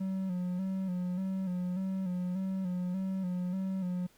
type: tone with vibrato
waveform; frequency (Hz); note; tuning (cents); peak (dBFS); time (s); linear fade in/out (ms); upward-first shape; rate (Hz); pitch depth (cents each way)
triangle; 185; F#3; 0; -29; 0-4.07; 10; square; 1.7; 49
effects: pink hiss -64 dBFS RMS until 4.17 s